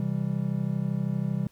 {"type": "chord", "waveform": "triangle", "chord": "C major", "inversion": "none", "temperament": "just", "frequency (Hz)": [130.81, 163.52, 196.22], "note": ["C3", "E3", "G3"], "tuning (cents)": [0, -14, 2], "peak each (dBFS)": -28, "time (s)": [0, 1.47], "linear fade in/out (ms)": 2, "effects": ["pink hiss -63 dBFS RMS until 1.51 s"]}